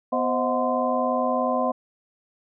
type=tone cluster; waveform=sine; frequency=249.6 / 523 / 634 / 731 / 1032 Hz; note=B3 / C5 / D#5 / F#5 / C6; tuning=+19 / -1 / +32 / -21 / -24 cents; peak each=-27 dBFS; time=0.12-1.72 s; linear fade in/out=10 ms; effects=none

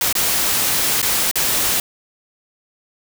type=noise with dropouts; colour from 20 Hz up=white; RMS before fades=-18 dBFS; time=0.01-1.8 s; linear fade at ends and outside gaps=2 ms; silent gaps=0.127-0.152 / 1.017-1.027 / 1.313-1.356 s; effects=none

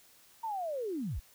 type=linear sweep; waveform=sine; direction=down; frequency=932.3 to 34.3 Hz; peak=-33 dBFS; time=0.43-1.2 s; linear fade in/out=10 ms; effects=white hiss -61 dBFS RMS until 1.34 s

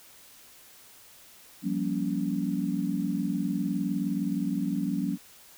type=chord; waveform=sine; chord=G half-diminished seventh; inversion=third; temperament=just; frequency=176.4 / 196 / 235.2 / 282.2 Hz; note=F3 / G3 / Bb3 / Db4; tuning=+18 / 0 / +16 / +31 cents; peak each=-32 / -31 / -33 / -31 dBFS; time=1.62-5.18 s; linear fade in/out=50 ms; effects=white hiss -53 dBFS RMS until 5.57 s

